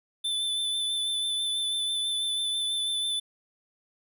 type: tone with vibrato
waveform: square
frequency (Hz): 3520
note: A7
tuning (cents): 0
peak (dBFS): -27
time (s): 0.24-3.2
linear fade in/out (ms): 10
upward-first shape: sine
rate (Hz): 6.1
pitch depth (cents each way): 20
effects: none